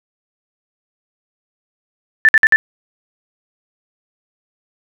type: tone bursts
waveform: sine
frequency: 1765 Hz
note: A6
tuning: 5 cents sharp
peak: -5 dBFS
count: 4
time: 2.25-2.56 s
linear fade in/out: 0 ms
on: 37 ms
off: 54 ms
effects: none